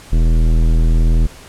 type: tone with tanh clipping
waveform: sine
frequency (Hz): 40.56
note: E1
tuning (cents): -27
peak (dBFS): -11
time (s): 0.12-1.27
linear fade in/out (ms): 10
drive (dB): 16
effects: pink hiss -39 dBFS RMS until 1.48 s + low-pass 11000 Hz 12 dB/octave